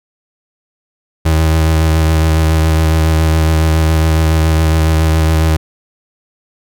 35% pulse tone with vibrato, 79.6 Hz, D#2, 40 cents sharp, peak -7 dBFS, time 1.25-5.57 s, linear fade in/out 10 ms, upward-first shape sine, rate 7.2 Hz, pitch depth 22 cents each way, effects none

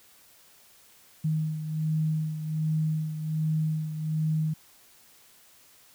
sine beating tone pair, 156.1 / 157.4 Hz, D#3 / D#3, +6 / +20 cents, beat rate 1.3 Hz, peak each -26 / -33 dBFS, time 1.24-4.54 s, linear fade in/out 10 ms, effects white hiss -57 dBFS RMS until 5.94 s

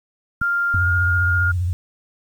sine tone with pitch glide, 1396.9 to 1416.4 Hz, F6 to F6, 0 to +24 cents, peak -17 dBFS, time 0.41-1.52 s, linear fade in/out 10 ms, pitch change +24 cents, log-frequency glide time 0.77-0.86 s
clicks, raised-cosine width 5 ms, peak -16 dBFS, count 2, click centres 0.416 / 0.746 s
sine tone with vibrato, 88.9 Hz, F2, 31 cents sharp, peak -18 dBFS, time 0.74-1.73 s, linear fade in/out 0 ms, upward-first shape sine, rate 15 Hz, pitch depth 91 cents each way
effects 8-bit

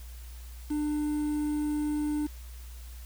triangle tone with quantisation, 298.5 Hz, D4, 28 cents sharp, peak -25 dBFS, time 0.7-2.27 s, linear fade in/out 10 ms, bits 8, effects added 60 Hz sine -41 dBFS peak until 3.05 s + white hiss -54 dBFS RMS until 3.05 s

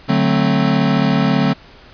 square chord, D dominant seventh, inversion none, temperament equal with one note detuned, 146.83 / 185 / 220 / 263.6 Hz, D3 / F#3 / A3 / C4, 0 / 0 / 0 / +13 cents, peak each -19 dBFS, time 0.08-1.54 s, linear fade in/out 20 ms, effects pink hiss -43 dBFS RMS until 1.93 s + resampled to 11025 Hz

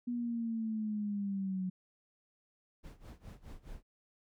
sine linear sweep, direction down, 243.6 to 183.3 Hz, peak -33 dBFS, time 0.07-1.7 s, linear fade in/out 10 ms
brown noise with tremolo, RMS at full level -46 dBFS, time 2.83-3.83 s, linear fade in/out 20 ms, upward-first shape sine, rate 4.8 Hz, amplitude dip 90%
effects none

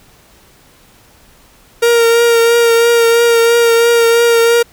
45% pulse tone with vibrato, 466.2 Hz, A#4, in tune, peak -7 dBFS, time 1.82-4.63 s, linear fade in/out 10 ms, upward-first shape triangle, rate 3 Hz, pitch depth 25 cents each way, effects pink hiss -46 dBFS RMS until 4.72 s

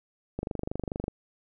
click train, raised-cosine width 2 ms, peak -18 dBFS, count 18, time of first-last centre 0.39-1.081 s, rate 24.6 Hz, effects none

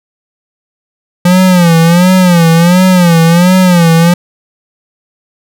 square tone with vibrato, 174.9 Hz, F3, 3 cents sharp, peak -4 dBFS, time 1.25-4.14 s, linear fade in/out 5 ms, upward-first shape sine, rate 1.4 Hz, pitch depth 110 cents each way, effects none

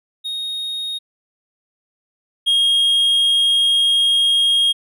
triangle tone pair in turn, 3729 / 3254 Hz, A#7 / G#7, 0 / -36 cents, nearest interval major second, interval 236 cents, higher first, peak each -21 / -11 dBFS, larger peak second, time 0.24-0.99 / 2.46-4.73 s, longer second, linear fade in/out 20 ms, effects none

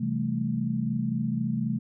sine chord, A minor seventh, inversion first, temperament equal, 130.81 / 164.81 / 196 / 220 Hz, C3 / E3 / G3 / A3, 0 / 0 / 0 / 0 cents, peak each -31 / -33 / -33 / -28 dBFS, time 0-1.79 s, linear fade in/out 10 ms, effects none

